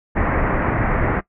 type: low-pass noise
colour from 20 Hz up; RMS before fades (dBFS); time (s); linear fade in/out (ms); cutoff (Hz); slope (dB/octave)
pink; -19; 0.15-1.21; 20; 2100; 48
effects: noise-tail reverb RT60 0.1 s tail -19 dB re dry